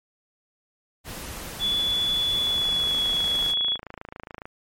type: noise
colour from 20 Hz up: pink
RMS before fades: -36 dBFS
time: 1.04-3.55 s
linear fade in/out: 50 ms
type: tone with pitch glide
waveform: sine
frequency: 3431 to 3370 Hz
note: A7 to G#7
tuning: -44 to +25 cents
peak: -21 dBFS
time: 1.59-3.78 s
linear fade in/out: 50 ms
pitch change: -31 cents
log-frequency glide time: 2.42-3.02 s
type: click train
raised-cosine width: 0.5 ms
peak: -22 dBFS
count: 55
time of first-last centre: 2.47-4.455 s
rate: 27.2 Hz
effects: MP3 64 kbps